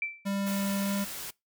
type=tone with exponential decay; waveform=sine; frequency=2334 Hz; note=D7; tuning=11 cents flat; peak=-26 dBFS; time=0.02-0.27 s; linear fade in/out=2 ms; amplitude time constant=53 ms
type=tone with pitch glide; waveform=square; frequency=198.1 to 199.36 Hz; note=G3 to G3; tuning=+18 to +29 cents; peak=-29 dBFS; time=0.25-1.05 s; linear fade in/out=20 ms; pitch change=+11 cents; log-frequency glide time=0.84-0.93 s
type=noise; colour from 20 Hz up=white; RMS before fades=-39 dBFS; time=0.46-1.31 s; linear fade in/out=10 ms
effects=noise-tail reverb RT60 0.2 s tail -23 dB re dry